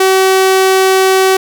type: tone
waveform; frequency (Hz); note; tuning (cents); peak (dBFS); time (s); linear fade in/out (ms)
sawtooth; 380; F#4; +46; -3; 0-1.37; 5
effects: none